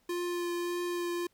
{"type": "tone with vibrato", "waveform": "square", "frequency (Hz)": 349.6, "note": "F4", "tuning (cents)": 2, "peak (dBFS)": -32, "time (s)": [0.09, 1.27], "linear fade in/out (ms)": 5, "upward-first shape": "triangle", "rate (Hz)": 1.7, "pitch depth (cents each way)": 13, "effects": ["pink hiss -71 dBFS RMS until 1.33 s"]}